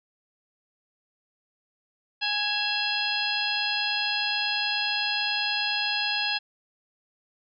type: harmonic tone with a mistuned harmonic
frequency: 830.6 Hz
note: G#5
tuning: in tune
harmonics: 1 / 2 / 3 / 4 / 5 / 6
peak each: -34 / -32 / -30 / -31 / -31 / -33 dBFS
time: 2.21-6.39 s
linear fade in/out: 20 ms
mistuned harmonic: 3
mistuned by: +130 cents
effects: none